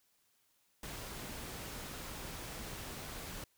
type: noise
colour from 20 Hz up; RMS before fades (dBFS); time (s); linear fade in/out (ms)
pink; -45; 0.83-3.44; 2
effects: white hiss -74 dBFS RMS until 3.57 s